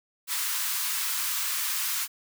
white high-pass noise, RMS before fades -29 dBFS, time 0.27-2.08 s, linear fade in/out 50 ms, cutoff 960 Hz, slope 48 dB/octave, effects none

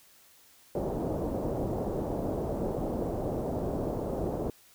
white low-pass noise, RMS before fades -32 dBFS, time 0.75-4.5 s, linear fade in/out 2 ms, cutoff 620 Hz, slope 24 dB/octave, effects white hiss -59 dBFS RMS until 4.74 s

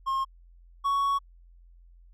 triangle tone pair in turn, 1072 / 1114.9 Hz, C6 / C#6, +42 / +10 cents, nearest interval minor second, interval 68 cents, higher second, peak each -23 / -21 dBFS, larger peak second, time 0.06-0.25 / 0.84-1.19 s, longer second, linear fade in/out 20 ms, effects added 43 Hz sine -51 dBFS peak until 2.13 s

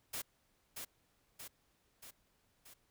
white noise with echo, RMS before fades -41 dBFS, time 0.13-0.22 s, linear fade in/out 10 ms, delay 630 ms, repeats 4, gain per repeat -4 dB, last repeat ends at 2.74 s, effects pink hiss -75 dBFS RMS until 2.9 s

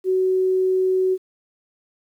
sine tone, 374 Hz, F#4, 19 cents sharp, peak -16 dBFS, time 0.04-1.18 s, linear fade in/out 50 ms, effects 9-bit

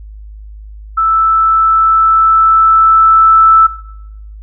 sine tone with level ramp, 1318.5 Hz, E6, in tune, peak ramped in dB -8 to -3 dBFS, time 0.97-3.67 s, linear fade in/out 10 ms, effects noise-tail reverb RT60 0.8 s tail -18 dB re dry + added 52 Hz sine -28 dBFS peak until 4.42 s

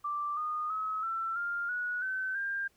sine tone with pitch steps, 1174.7 / 1227.4 / 1282.5 / 1340.1 / 1400.2 / 1463 / 1528.7 / 1597.3 Hz, D6 / D#6 / E6 / E6 / F6 / F#6 / G6 / G6, 0 / -24 / -48 / +28 / +4 / -20 / -44 / +32 cents, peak -31 dBFS, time 0.04-2.68 s, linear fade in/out 10 ms, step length 330 ms, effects pink hiss -69 dBFS RMS until 2.76 s

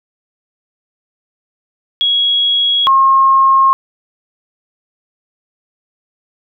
sine tone pair in turn, 3322 / 1075.2 Hz, G#7 / C6, 0 / +47 cents, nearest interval octave + minor sixth, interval 1953 cents, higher first, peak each -10 / -6 dBFS, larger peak second, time 2.01-2.87 / 2.87-3.73 s, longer neither, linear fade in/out 0 ms, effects none

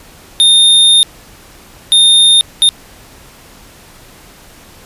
square tone bursts at uneven times, 3648 Hz, A#7, 38 cents flat, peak -5 dBFS, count 3, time 0.4-1.03 / 1.92-2.41 / 2.62-2.69 s, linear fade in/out 0 ms, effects pink hiss -39 dBFS RMS until 4.85 s + resampled to 32000 Hz

